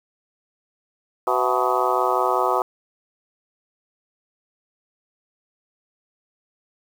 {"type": "harmonic tone with a mistuned harmonic", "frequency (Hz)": 125.4, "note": "B2", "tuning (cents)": 27, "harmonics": [3, 4, 5, 6, 7, 8, 9, 10], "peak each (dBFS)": [-26, -26, -26, -26, -26, -26, -26, -26], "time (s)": [1.27, 2.62], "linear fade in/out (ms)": 2, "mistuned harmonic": 5, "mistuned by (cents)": 95, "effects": ["7-bit"]}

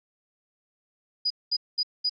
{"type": "tone bursts", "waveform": "sine", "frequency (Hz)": 4929, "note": "D#8", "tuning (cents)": -17, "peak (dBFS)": -22, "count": 4, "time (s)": [1.25, 2.096], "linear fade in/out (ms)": 10, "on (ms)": 54, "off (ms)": 210, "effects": []}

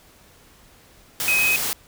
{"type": "tone in noise", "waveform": "sine", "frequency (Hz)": 2528, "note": "D#7", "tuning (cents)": 27, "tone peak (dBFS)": -17, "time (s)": [1.28, 1.56], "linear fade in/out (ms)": 0, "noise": "white", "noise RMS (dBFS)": -25, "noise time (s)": [1.2, 1.73], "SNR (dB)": 5, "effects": ["pink hiss -52 dBFS RMS until 1.87 s"]}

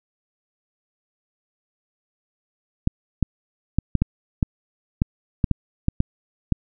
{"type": "clicks", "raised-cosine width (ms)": 5, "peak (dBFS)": -5, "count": 12, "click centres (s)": [2.874, 3.227, 3.786, 3.953, 4.02, 4.428, 5.019, 5.442, 5.513, 5.884, 6.004, 6.523], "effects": []}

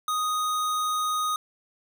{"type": "tone", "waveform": "square", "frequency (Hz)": 1244.5, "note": "D#6", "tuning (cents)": 0, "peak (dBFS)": -25, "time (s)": [0.08, 1.36], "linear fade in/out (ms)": 2, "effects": []}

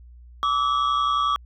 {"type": "tone cluster", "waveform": "sine", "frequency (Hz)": [1158, 1289, 3311], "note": ["D6", "E6", "G#7"], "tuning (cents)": [-25, -39, -6], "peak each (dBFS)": [-19, -24, -28], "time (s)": [0.43, 1.36], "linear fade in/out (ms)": 0, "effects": ["tanh soft clip ceiling -15 dBFS", "added 60 Hz sine -43 dBFS peak until 1.45 s"]}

